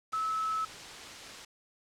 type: tone in noise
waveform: sine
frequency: 1300 Hz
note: E6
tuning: 24 cents flat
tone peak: -29 dBFS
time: 0.13-0.65 s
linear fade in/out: 5 ms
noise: white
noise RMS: -44 dBFS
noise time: 0.12-1.45 s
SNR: +12 dB
effects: low-pass 6000 Hz 12 dB/octave